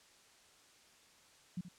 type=tone with echo; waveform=sine; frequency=178.4 Hz; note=F3; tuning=37 cents sharp; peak=-36 dBFS; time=1.57-1.61 s; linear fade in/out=5 ms; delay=77 ms; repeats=1; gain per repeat=-11 dB; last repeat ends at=1.687 s; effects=white hiss -64 dBFS RMS until 1.78 s + low-pass 8000 Hz 12 dB/octave